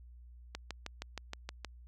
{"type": "click train", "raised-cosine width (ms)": 0.2, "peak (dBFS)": -22, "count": 8, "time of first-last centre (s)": [0.55, 1.647], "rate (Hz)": 6.38, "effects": ["added 60 Hz sine -51 dBFS peak until 1.87 s"]}